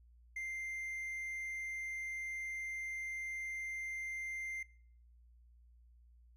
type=tone; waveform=triangle; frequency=2093 Hz; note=C7; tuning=in tune; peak=-37 dBFS; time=0.36-4.63 s; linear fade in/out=5 ms; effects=noise-tail reverb RT60 0.6 s tail -23 dB re dry + added 59 Hz sine -60 dBFS peak until 6.36 s